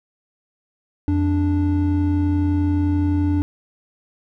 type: tone pair together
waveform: triangle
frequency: 87 / 292.6 Hz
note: F2 / D4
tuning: -6 / -6 cents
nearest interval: octave + major sixth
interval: 2100 cents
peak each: -17 dBFS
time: 1.08-3.42 s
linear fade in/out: 0 ms
effects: none